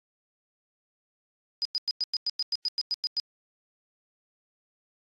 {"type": "tone bursts", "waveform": "sine", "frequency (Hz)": 4967, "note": "D#8", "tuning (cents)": -4, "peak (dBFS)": -22, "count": 13, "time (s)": [1.62, 3.199], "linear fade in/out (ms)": 0, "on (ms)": 31, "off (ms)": 98, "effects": ["tanh soft clip ceiling -24 dBFS", "AAC 32 kbps"]}